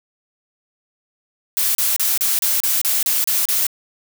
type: noise bursts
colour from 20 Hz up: blue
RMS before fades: -18 dBFS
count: 10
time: 1.57-3.667 s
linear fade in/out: 0 ms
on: 180 ms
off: 33 ms
effects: none